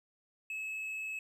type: tone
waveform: triangle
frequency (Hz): 2587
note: E7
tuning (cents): -33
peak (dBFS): -35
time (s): 0.5-1.19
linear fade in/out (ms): 2
effects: none